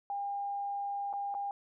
sine tone with dropouts, 804 Hz, G5, 44 cents sharp, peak -33 dBFS, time 0.1-1.51 s, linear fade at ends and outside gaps 1 ms, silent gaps 1.129-1.136 / 1.342-1.349 s, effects none

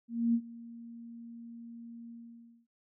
sine tone with ADSR envelope, 233.1 Hz, A#3, in tune, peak -23 dBFS, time 0.08-2.67 s, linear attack 260 ms, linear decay 66 ms, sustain -21 dB, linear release 570 ms, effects none

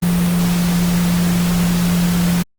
sine tone in noise, 174.61 Hz, F3, in tune, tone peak -13 dBFS, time 0.02-2.43 s, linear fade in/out 10 ms, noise pink, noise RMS -24 dBFS, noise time 0.02-2.43 s, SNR +8 dB, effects Opus 32 kbps

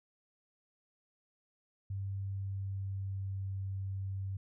sine tone with pitch glide, 97.9 to 96.72 Hz, G2 to G2, -2 to -23 cents, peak -35 dBFS, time 1.9-4.37 s, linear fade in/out 5 ms, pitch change -21 cents, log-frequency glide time 2.13-3.53 s, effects none

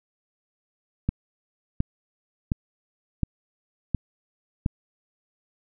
click train, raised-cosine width 5 ms, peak -10 dBFS, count 6, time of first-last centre 1.09-4.661 s, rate 1.4 Hz, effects none

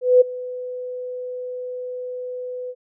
sine tone with ADSR envelope, 500 Hz, B4, 21 cents sharp, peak -7 dBFS, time 0.01-2.75 s, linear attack 200 ms, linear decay 13 ms, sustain -20 dB, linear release 52 ms, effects none

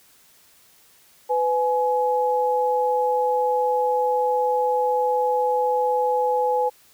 sine tone pair together, 500.7 / 842 Hz, B4 / G#5, +24 / +24 cents, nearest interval major sixth, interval 900 cents, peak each -21 dBFS, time 1.29-6.7 s, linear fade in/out 20 ms, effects white hiss -55 dBFS RMS until 6.93 s

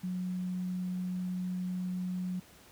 sine tone, 182.3 Hz, F#3, 25 cents flat, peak -32 dBFS, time 0.03-2.4 s, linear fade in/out 10 ms, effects pink hiss -57 dBFS RMS until 2.71 s + high-pass 60 Hz 12 dB/octave

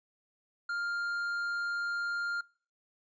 sine tone with tanh clipping, 1401 Hz, F6, 5 cents sharp, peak -33 dBFS, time 0.69-2.41 s, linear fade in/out 5 ms, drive 7 dB, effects noise-tail reverb RT60 0.5 s tail -25 dB re dry + resampled to 16000 Hz

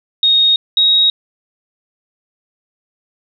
sine tone pair in turn, 3729 / 3785 Hz, A#7 / A#7, 0 / +26 cents, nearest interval unison, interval 26 cents, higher second, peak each -8 dBFS, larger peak neither, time 0.23-0.56 / 0.77-1.1 s, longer neither, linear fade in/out 2 ms, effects none

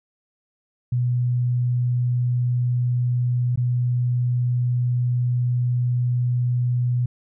sine tone with dropouts, 123 Hz, B2, 7 cents flat, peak -18 dBFS, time 0.92-7.06 s, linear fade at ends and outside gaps 5 ms, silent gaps 3.559-3.574 s, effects none

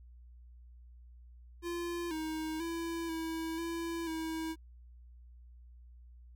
square tone with pitch steps, 344.8 / 315 / 334 / 325.1 / 334.9 / 321.7 Hz, F4 / D#4 / E4 / E4 / E4 / E4, -22 / +21 / +23 / -24 / +27 / -42 cents, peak -36 dBFS, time 1.62-4.56 s, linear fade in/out 50 ms, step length 490 ms, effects added 60 Hz sine -52 dBFS peak until 6.35 s

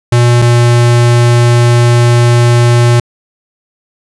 square tone pair in turn, 120.3 / 119.75 Hz, B2 / A#2, -45 / +47 cents, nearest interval unison, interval 8 cents, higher first, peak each -5 dBFS, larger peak neither, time 0.12-0.42 / 0.42-3 s, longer second, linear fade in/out 5 ms, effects resampled to 24000 Hz

